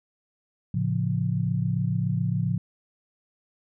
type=chord; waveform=sine; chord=A augmented; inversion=none; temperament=equal with one note detuned; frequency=111.47 / 138.59 / 174.61 Hz; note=A2 / C#3 / E#3; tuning=+23 / 0 / 0 cents; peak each=-27 dBFS; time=0.74-2.58 s; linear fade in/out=5 ms; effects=none